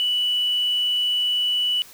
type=tone; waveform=sine; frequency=2960 Hz; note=F#7; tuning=in tune; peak=-18 dBFS; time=0-1.82 s; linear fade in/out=0 ms; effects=tanh soft clip ceiling -14 dBFS + white hiss -46 dBFS RMS until 1.93 s